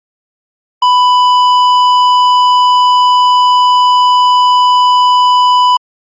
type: tone with hard clipping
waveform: sine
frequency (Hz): 994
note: B5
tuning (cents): +11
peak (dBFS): -7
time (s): 0.82-5.77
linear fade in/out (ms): 5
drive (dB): 11
effects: low-pass 5000 Hz 12 dB/octave + Opus 48 kbps